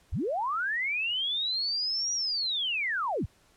sine linear two-way sweep, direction up then down, 32.7 to 5800 to 32.7 Hz, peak -27 dBFS, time 0.12-3.26 s, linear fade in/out 10 ms, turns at 2.13 s, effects pink hiss -63 dBFS RMS until 3.56 s + low-pass 11000 Hz 12 dB/octave

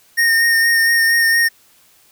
square tone with vibrato, 1839 Hz, A#6, 24 cents flat, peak -12 dBFS, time 0.17-1.49 s, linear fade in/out 20 ms, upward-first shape sine, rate 4.3 Hz, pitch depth 19 cents each way, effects white hiss -52 dBFS RMS until 2.11 s

